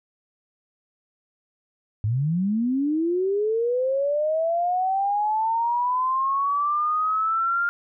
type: linear sweep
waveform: sine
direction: up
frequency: 99.9 to 1408 Hz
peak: -20 dBFS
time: 2.04-7.69 s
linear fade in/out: 0 ms
effects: none